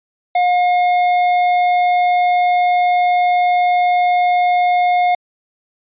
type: tone with hard clipping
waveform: sine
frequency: 716 Hz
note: F5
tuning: 43 cents sharp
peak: -13 dBFS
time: 0.35-5.15 s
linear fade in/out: 5 ms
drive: 8 dB
effects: resampled to 8000 Hz